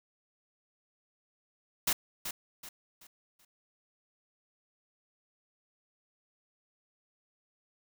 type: noise with echo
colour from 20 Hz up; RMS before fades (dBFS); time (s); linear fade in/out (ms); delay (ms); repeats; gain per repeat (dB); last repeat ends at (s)
white; -28; 1.87-1.93; 5; 380; 4; -9; 3.45
effects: none